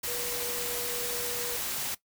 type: tone in noise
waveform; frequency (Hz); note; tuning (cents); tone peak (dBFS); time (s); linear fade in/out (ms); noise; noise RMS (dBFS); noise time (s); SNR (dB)
sine; 483.8; B4; -36; -38; 0.07-1.57; 10; white; -33; 0.03-1.95; -8
effects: noise-tail reverb RT60 0.1 s tail -17 dB re dry